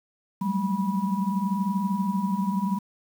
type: tone cluster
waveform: sine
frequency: 182.7 / 195.2 / 215.9 / 976 Hz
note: F#3 / G3 / A3 / B5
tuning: -22 / -7 / -33 / -21 cents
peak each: -31 / -25 / -32 / -31 dBFS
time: 0.41-2.79 s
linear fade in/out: 10 ms
effects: 8-bit